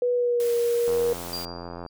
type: tone with pitch glide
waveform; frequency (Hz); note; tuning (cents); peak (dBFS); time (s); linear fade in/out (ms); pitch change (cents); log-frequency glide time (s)
sine; 490 to 473.9; B4 to A#4; -14 to +28; -20; 0.02-1.13; 2; -58; 0.14-0.5
type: noise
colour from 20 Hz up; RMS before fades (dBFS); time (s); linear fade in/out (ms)
white; -39; 0.4-1.45; 0
type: click train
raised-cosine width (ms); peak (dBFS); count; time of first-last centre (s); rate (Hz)
1; -22; 86; 0.88-1.863; 86.5
type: tone with exponential decay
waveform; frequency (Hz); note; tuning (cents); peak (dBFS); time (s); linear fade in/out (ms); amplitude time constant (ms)
sine; 4755; D8; +21; -28; 1.33-1.89; 1; 120
effects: none